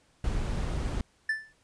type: noise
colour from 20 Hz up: brown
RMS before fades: -30 dBFS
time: 0.24-1.01 s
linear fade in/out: 2 ms
type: tone with exponential decay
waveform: triangle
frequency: 1760 Hz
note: A6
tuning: in tune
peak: -21 dBFS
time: 1.29-1.53 s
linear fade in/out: 5 ms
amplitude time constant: 51 ms
effects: pink hiss -66 dBFS RMS until 1.63 s + resampled to 22050 Hz